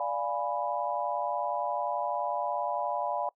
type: chord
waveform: sine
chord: D diminished seventh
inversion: none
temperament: equal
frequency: 587.3 / 698.5 / 830.6 / 987.8 Hz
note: D5 / F5 / Ab5 / Cb6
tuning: 0 / 0 / 0 / 0 cents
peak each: -34 dBFS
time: 0-3.29 s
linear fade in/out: 2 ms
effects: noise-tail reverb RT60 0.1 s tail -22 dB re dry